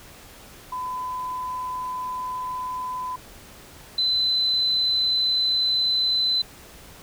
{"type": "tone pair in turn", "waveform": "sine", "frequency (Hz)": [1008, 4032], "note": ["B5", "B7"], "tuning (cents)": [35, 35], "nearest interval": "2 octaves", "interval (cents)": 2400, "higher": "second", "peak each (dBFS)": [-27, -19], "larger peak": "second", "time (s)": [[0.72, 3.16], [3.98, 6.42]], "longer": "neither", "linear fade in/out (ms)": 5, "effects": ["pink hiss -46 dBFS RMS until 7.02 s"]}